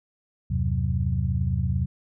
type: tone cluster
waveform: sine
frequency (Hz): 77.5 / 94.9 / 126.6 / 181.3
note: D#2 / F#2 / B2 / F#3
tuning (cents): -6 / +44 / +43 / -35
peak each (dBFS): -26 / -28 / -26 / -31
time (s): 0.5-1.86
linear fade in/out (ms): 10
effects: none